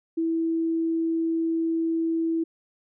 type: tone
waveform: sine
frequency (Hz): 328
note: E4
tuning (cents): -9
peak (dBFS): -22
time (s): 0.17-2.44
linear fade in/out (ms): 10
effects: none